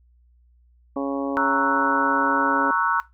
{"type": "harmonic tone", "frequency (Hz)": 138.59, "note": "C#3", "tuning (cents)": 0, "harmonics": [2, 3, 4, 5, 6, 7, 8], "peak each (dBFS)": [-25, -33, -29, -37, -36, -39, -35], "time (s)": [0.96, 2.71], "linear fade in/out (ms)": 5}
{"type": "chord", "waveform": "sine", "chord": "F# dominant seventh", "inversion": "first", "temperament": "equal", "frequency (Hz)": [932.3, 1108.7, 1318.5, 1480], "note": ["A#5", "C#6", "E6", "F#6"], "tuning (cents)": [0, 0, 0, 0], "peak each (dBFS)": -24, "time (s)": [1.37, 3], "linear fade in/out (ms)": 0}
{"effects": ["noise-tail reverb RT60 0.2 s tail -18 dB re dry", "added 60 Hz sine -54 dBFS peak until 3.13 s"]}